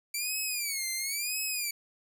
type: tone with vibrato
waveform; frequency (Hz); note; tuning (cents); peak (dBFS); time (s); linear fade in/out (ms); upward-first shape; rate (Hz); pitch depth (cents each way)
10% pulse; 2312; D7; -28; -22; 0.14-1.71; 5; sine; 0.97; 180
effects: none